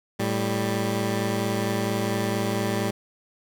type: tone pair together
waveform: 15% pulse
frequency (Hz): 110.69 / 197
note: A2 / G3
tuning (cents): +11 / +9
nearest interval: minor seventh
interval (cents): 998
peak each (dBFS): -20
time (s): 0.19-2.91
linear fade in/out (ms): 10
effects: none